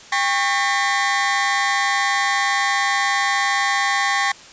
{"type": "tone cluster", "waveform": "40% pulse", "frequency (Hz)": [798, 1103, 1815, 1995], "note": ["G5", "C#6", "A#6", "B6"], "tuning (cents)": [31, -9, -47, 17], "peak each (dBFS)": -22, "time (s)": [0.12, 4.32], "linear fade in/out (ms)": 5, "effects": ["white hiss -42 dBFS RMS until 4.52 s", "resampled to 16000 Hz"]}